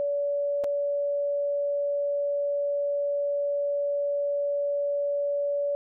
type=tone with dropouts; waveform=sine; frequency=572 Hz; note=D5; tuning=46 cents flat; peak=-24 dBFS; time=0-5.75 s; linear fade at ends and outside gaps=0 ms; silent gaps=0.638-0.643 s; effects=none